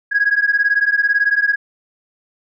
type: beating tone pair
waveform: sine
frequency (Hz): 1645 / 1663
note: G#6 / G#6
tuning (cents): -17 / +2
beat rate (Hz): 18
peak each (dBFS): -15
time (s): 0.11-1.56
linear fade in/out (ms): 20
effects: tanh soft clip ceiling -6 dBFS